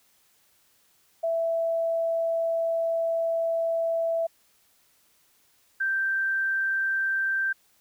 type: tone pair in turn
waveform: sine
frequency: 662 / 1567.3 Hz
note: E5 / G6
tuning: +7 / -1 cents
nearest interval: octave + minor third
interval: 1492 cents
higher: second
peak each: -23 dBFS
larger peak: neither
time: 1.23-4.27 / 5.8-7.53 s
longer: first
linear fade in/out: 10 ms
effects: white hiss -64 dBFS RMS until 7.8 s